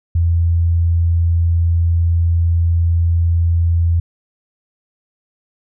sine tone, 84.4 Hz, E2, 41 cents sharp, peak -11 dBFS, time 0.15-4 s, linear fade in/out 5 ms, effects none

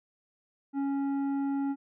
triangle tone with tanh clipping, 277.2 Hz, C#4, in tune, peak -29 dBFS, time 0.73-1.76 s, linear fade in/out 50 ms, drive 13 dB, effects none

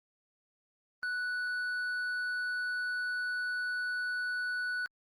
sine tone with hard clipping, 1480 Hz, F#6, in tune, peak -33 dBFS, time 1.03-4.86 s, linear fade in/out 0 ms, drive 4 dB, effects Opus 32 kbps

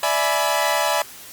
sawtooth chord, E dominant seventh, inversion third, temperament equal with one note detuned, 587.3 / 659.3 / 842.2 / 987.8 Hz, D5 / E5 / G#5 / B5, 0 / 0 / +24 / 0 cents, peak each -20 dBFS, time 0.03-1.02 s, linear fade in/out 2 ms, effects white hiss -40 dBFS RMS until 1.32 s + Opus 48 kbps

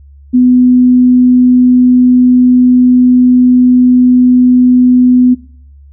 sine tone, 250 Hz, B3, 21 cents sharp, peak -3 dBFS, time 0.33-5.35 s, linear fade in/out 20 ms, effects noise-tail reverb RT60 0.5 s tail -18 dB re dry + added 70 Hz sine -34 dBFS peak until 5.92 s

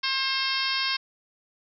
harmonic tone with a mistuned harmonic, 533 Hz, C5, 32 cents sharp, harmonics 2 / 3 / 4 / 5 / 6 / 7 / 8 / 9 / 10, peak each -33 / -33 / -33 / -33 / -33 / -33 / -33 / -33 / -33 dBFS, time 0.03-0.97 s, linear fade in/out 10 ms, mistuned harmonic 8, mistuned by +42 cents, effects none

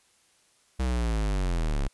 square linear sweep, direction down, 65.41 to 32.7 Hz, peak -25 dBFS, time 0.79-1.88 s, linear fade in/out 10 ms, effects white hiss -64 dBFS RMS until 1.93 s + resampled to 24000 Hz

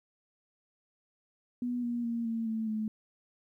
sine tone with pitch steps, 244.6 / 238.7 / 233 / 227.4 / 222 / 216.7 Hz, B3 / A#3 / A#3 / A#3 / A3 / A3, -16 / +41 / -1 / -43 / +16 / -26 cents, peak -30 dBFS, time 1.62-2.88 s, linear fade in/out 2 ms, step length 210 ms, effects 12-bit

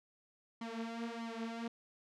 sawtooth tone with flanger, 230 Hz, A#3, 23 cents flat, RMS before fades -42 dBFS, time 0.61-1.68 s, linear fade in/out 5 ms, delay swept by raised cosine 0.94 to 5.84 ms, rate 1.6 Hz, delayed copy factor +0.85, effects low-pass 5000 Hz 12 dB/octave

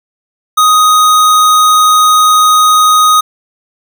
square tone, 1249 Hz, D#6, 6 cents sharp, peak -5 dBFS, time 0.57-3.21 s, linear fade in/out 10 ms, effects none

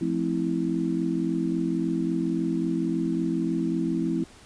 sine chord, F major seventh, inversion none, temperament just, 174.61 / 218.3 / 261.9 / 327.4 Hz, F3 / A3 / C4 / E4, 0 / -13 / +2 / -12 cents, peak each -29 / -32 / -29 / -27 dBFS, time 0.01-4.24 s, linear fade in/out 5 ms, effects pink hiss -51 dBFS RMS until 4.45 s + resampled to 22050 Hz

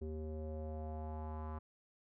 square tone with low-pass filter sweep, 77.78 Hz, D#2, in tune, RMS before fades -43 dBFS, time 0.01-1.59 s, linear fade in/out 10 ms, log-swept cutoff 390 to 1100 Hz, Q 3.4, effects none

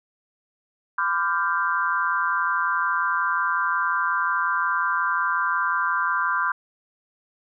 sine chord, G dominant seventh, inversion first, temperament equal with one note detuned, 1009.1 / 1174.7 / 1396.9 / 1568 Hz, B5 / D6 / F6 / G6, +37 / 0 / 0 / 0 cents, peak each -26 dBFS, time 0.98-6.52 s, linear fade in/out 5 ms, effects none

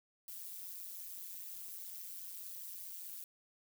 violet noise with amplitude modulation, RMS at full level -43 dBFS, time 0.28-3.24 s, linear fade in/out 2 ms, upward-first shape sine, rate 183 Hz, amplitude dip 100%, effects none

